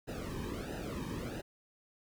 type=noise with flanger; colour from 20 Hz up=brown; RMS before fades=-40 dBFS; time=0.07-1.42 s; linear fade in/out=20 ms; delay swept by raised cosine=0.89 to 1.48 ms; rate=1.5 Hz; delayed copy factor=-0.9; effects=none